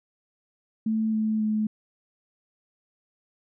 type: tone with pitch steps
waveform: sine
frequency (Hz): 220 / 217.5 / 215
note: A3 / A3 / A3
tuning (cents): 0 / -20 / -40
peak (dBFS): -22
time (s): 0.86-1.67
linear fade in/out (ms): 5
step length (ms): 270
effects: none